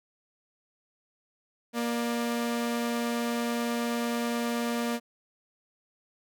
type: tone pair together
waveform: sawtooth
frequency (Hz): 235.9 / 594.4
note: A#3 / D5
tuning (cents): +21 / +21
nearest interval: octave + major third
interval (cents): 1600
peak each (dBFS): -24 / -33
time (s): 1.73-5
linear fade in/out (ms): 50
effects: none